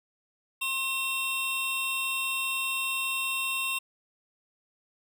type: tone cluster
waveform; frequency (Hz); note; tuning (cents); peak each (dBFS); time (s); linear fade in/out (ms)
square; 1061 / 2715 / 3675; C6 / F7 / A#7; +24 / -50 / -25; -37 / -30 / -36; 0.61-3.79; 10
effects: none